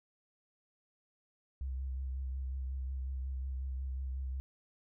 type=tone with vibrato; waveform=sine; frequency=65.7 Hz; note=C2; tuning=8 cents sharp; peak=-35 dBFS; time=1.61-4.4 s; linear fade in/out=0 ms; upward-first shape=sine; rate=5.5 Hz; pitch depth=31 cents each way; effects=none

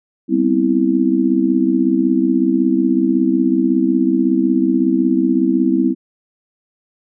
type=chord; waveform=sine; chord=C major seventh; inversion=second; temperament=just; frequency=196.22 / 245.3 / 261.6 / 327 Hz; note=G3 / B3 / C4 / E4; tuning=+2 / -12 / 0 / -14 cents; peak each=-20 / -20 / -16 / -16 dBFS; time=0.28-5.95 s; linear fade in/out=50 ms; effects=none

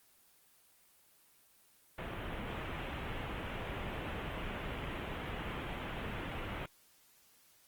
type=low-pass noise; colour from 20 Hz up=pink; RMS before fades=-41 dBFS; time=1.98-6.66 s; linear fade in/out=5 ms; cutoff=3200 Hz; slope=48 dB/octave; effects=white hiss -66 dBFS RMS until 7.67 s + Opus 24 kbps

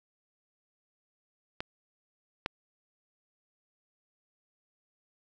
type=clicks; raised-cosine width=0.3 ms; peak=-18 / -14 dBFS; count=2; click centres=1.605 / 2.461 s; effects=none

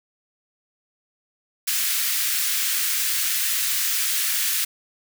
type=high-pass noise; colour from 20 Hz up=white; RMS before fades=-23 dBFS; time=1.67-4.65 s; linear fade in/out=10 ms; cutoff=1500 Hz; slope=24 dB/octave; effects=none

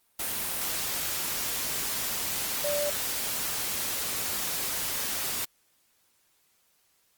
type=tone in noise; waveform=sine; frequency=584 Hz; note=D5; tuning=10 cents flat; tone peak=-27 dBFS; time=2.64-2.9 s; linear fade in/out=5 ms; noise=white; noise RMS=-31 dBFS; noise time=0.19-5.45 s; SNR=+1 dB; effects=white hiss -68 dBFS RMS until 7.17 s + Opus 32 kbps

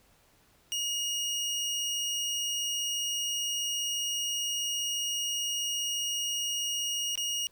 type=tone with dropouts; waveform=25% pulse; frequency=2869 Hz; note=F7; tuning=46 cents sharp; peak=-26 dBFS; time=0.72-7.47 s; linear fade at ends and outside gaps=0 ms; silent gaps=7.155-7.176 s; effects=pink hiss -64 dBFS RMS until 7.51 s

